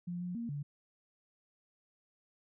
sine tone with pitch steps, 175.4 / 178.2 / 233.5 / 144.2 Hz, F3 / F3 / A#3 / D3, +8 / +35 / +3 / -31 cents, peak -36 dBFS, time 0.07-0.63 s, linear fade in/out 10 ms, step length 140 ms, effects none

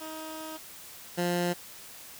15% pulse tone pair in turn, 315.4 / 175.49 Hz, D#4 / F3, +24 / +9 cents, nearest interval minor seventh, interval 1015 cents, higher first, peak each -32 / -20 dBFS, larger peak second, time 0-0.58 / 1.17-1.54 s, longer first, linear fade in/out 20 ms, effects white hiss -47 dBFS RMS until 2.19 s

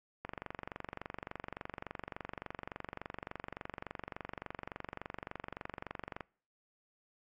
click train, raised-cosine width 0.5 ms, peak -25 dBFS, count 141, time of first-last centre 0.25-6.207 s, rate 23.5 Hz, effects noise-tail reverb RT60 0.5 s tail -25 dB re dry + AAC 48 kbps

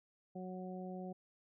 harmonic tone, 184.3 Hz, F#3, 7 cents flat, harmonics 1 / 2 / 3 / 4, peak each -44 / -49 / -51 / -51 dBFS, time 0.35-1.13 s, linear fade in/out 10 ms, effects none

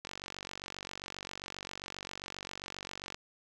click train, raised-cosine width 0.2 ms, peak -23 dBFS, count 148, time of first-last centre 0.05-3.145 s, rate 47.5 Hz, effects none

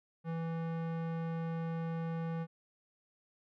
square tone with low-pass filter, 164.81 Hz, E3, in tune, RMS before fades -37 dBFS, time 0.24-2.47 s, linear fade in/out 50 ms, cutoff 1600 Hz, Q 0.7, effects none

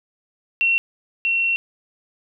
sine tone pair in turn, 2723 / 2723 Hz, F7 / F7, -44 / -44 cents, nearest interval unison, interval 0 cents, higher neither, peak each -15 / -17 dBFS, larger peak first, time 0.61-0.78 / 1.25-1.56 s, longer second, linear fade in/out 0 ms, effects none

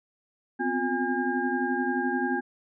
sine tone cluster, 250.7 / 262.2 / 355.7 / 818 / 1614 Hz, B3 / C4 / F4 / G#5 / G#6, +26 / +4 / +32 / -26 / -50 cents, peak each -31 dBFS, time 0.59-2.41 s, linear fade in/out 20 ms, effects none

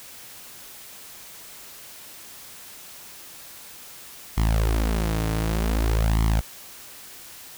sawtooth tone with flanger, 54.7 Hz, A1, 9 cents flat, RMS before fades -22 dBFS, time 4.37-6.41 s, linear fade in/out 10 ms, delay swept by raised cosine 0.94 to 6.64 ms, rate 0.54 Hz, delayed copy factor +0.85, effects white hiss -43 dBFS RMS until 7.57 s

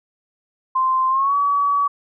sine tone with pitch glide, 1043 to 1137.4 Hz, C6 to C#6, -6 to +44 cents, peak -15 dBFS, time 0.75-1.88 s, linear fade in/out 10 ms, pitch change +150 cents, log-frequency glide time 1.09-1.35 s, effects none

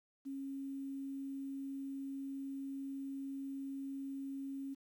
sine tone with quantisation, 273.1 Hz, C#4, 26 cents flat, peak -40 dBFS, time 0.25-4.75 s, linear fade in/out 20 ms, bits 11, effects none

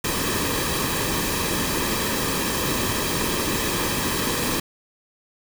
pink noise with comb filter, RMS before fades -24 dBFS, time 0.04-4.6 s, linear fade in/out 5 ms, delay 1.4 ms, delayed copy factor -0.6, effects none

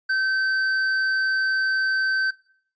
triangle tone with tanh clipping, 1544 Hz, G6, 27 cents flat, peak -21 dBFS, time 0.09-2.31 s, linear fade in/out 10 ms, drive 12 dB, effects noise-tail reverb RT60 0.6 s tail -22 dB re dry + resampled to 16000 Hz

